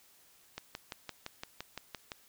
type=click train; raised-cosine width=0.2 ms; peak=-22 dBFS; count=10; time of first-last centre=0.58-2.118 s; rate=5.85 Hz; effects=white hiss -63 dBFS RMS until 2.28 s